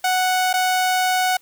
sawtooth tone with dropouts, 740 Hz, F#5, in tune, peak -13 dBFS, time 0.04-1.37 s, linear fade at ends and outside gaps 5 ms, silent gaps 0.53-0.538 s, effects white hiss -55 dBFS RMS until 1.41 s

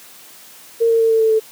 sine tone with pitch steps, 460 / 455.8 / 451.6 / 447.4 / 443.3 / 439.2 Hz, A#4 / A#4 / A4 / A4 / A4 / A4, -23 / -39 / +45 / +29 / +13 / -3 cents, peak -11 dBFS, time 0.8-1.4 s, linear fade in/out 20 ms, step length 100 ms, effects white hiss -42 dBFS RMS until 1.51 s + high-pass 150 Hz 12 dB/octave

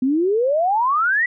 sine exponential sweep, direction up, 248.6 to 1991 Hz, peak -15 dBFS, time 0.02-1.26 s, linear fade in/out 5 ms, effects none

